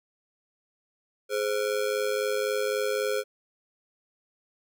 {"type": "ring-modulated tone", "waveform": "square", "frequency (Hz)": 471.5, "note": "A#4", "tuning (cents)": 20, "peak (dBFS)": -23, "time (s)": [1.29, 3.24], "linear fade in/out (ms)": 50, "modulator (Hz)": 51.9, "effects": []}